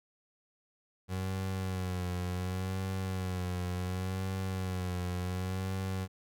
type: tone with vibrato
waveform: 30% pulse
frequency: 92.5 Hz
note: F#2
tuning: in tune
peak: -30 dBFS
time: 1.08-6.08 s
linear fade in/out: 50 ms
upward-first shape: sine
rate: 0.69 Hz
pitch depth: 51 cents each way
effects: none